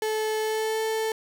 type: tone with pitch glide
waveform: 35% pulse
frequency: 434.2 to 441.3 Hz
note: A4 to A4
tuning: -23 to +5 cents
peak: -23 dBFS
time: 0.02-1.12 s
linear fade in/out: 2 ms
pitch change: +28 cents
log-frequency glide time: 0.4-0.82 s
effects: none